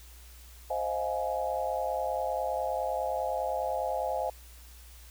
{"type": "chord", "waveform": "sine", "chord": "F minor seventh", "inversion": "second", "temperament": "just", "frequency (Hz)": [523.8, 628.6, 698.5, 838.1], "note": ["C5", "Eb5", "F5", "Ab5"], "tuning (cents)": [2, 18, 0, 16], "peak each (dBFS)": -34, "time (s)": [0.7, 4.3], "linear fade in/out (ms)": 5, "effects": ["added 60 Hz sine -49 dBFS peak until 5.1 s", "white hiss -55 dBFS RMS until 5.1 s"]}